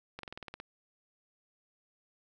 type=slowing click train; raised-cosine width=0.3 ms; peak=-26 dBFS; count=9; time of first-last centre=0.19-0.601 s; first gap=43 ms; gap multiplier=1.05; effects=none